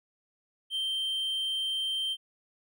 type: tone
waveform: triangle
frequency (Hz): 3136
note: G7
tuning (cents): 0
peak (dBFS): -27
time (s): 0.7-2.17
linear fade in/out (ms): 50
effects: none